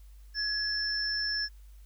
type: tone pair together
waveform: sine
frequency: 1683 / 5348 Hz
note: G#6 / E8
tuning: +23 / +24 cents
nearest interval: octave + minor sixth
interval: 2001 cents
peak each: -33 / -30 dBFS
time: 0.34-1.49 s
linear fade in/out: 50 ms
effects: added 50 Hz sine -48 dBFS peak until 1.85 s + white hiss -67 dBFS RMS until 1.85 s